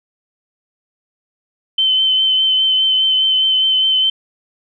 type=tone with vibrato; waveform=sine; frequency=3071 Hz; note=G7; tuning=36 cents flat; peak=-11 dBFS; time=1.78-4.1 s; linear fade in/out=5 ms; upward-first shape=triangle; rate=4.9 Hz; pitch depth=21 cents each way; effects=none